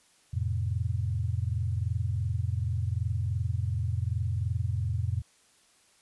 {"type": "chord", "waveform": "sine", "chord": "F major", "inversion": "none", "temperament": "equal", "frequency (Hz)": [87.31, 110, 130.81], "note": ["F2", "A2", "C3"], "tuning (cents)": [0, 0, 0], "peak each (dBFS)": [-30, -30, -35], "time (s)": [0.33, 5.22], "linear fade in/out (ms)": 10, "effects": ["white hiss -63 dBFS RMS until 6.01 s", "resampled to 24000 Hz"]}